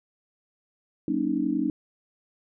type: chord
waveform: sine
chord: D# minor seventh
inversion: first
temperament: just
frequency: 186.68 / 233.3 / 280 / 311.1 Hz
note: F#3 / A#3 / C#4 / D#4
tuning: +16 / +2 / +18 / 0 cents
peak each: -33 / -30 / -27 / -27 dBFS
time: 1.08-1.7 s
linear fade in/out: 2 ms
effects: none